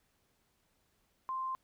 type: tone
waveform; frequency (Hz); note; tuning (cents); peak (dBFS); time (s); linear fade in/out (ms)
sine; 1046.5; C6; 0; -34; 1.29-1.55; 0
effects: pink hiss -75 dBFS RMS until 1.63 s